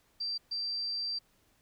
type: tone bursts at uneven times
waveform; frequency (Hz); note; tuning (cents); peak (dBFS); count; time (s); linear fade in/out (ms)
sine; 4697; D8; -1; -32; 2; 0.2-0.38 / 0.51-1.19; 10
effects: pink hiss -69 dBFS RMS until 1.61 s